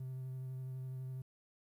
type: tone with vibrato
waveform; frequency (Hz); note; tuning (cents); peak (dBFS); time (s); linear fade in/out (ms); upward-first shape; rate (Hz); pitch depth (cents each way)
triangle; 130; C3; -11; -38; 0-1.22; 5; sine; 12; 16
effects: tanh soft clip ceiling -34 dBFS + 12-bit